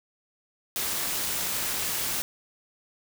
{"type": "noise with amplitude modulation", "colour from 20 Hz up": "white", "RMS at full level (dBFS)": -27, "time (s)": [0.76, 2.22], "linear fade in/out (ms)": 0, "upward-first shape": "sine", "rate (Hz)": 248, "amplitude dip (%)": 50, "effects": []}